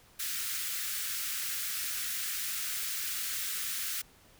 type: high-pass noise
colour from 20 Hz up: white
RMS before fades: -35 dBFS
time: 0.19-4.02 s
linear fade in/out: 10 ms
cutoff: 1300 Hz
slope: 48 dB/octave
effects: pink hiss -60 dBFS RMS until 4.39 s